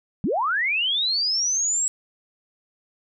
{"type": "linear sweep", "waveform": "sine", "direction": "up", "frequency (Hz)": [149.3, 7780], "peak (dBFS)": -20, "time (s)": [0.24, 1.88], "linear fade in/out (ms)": 0, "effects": []}